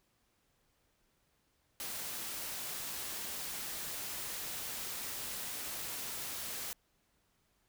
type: noise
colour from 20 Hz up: white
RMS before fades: -41 dBFS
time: 1.8-6.73 s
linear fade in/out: 0 ms
effects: pink hiss -75 dBFS RMS until 7.68 s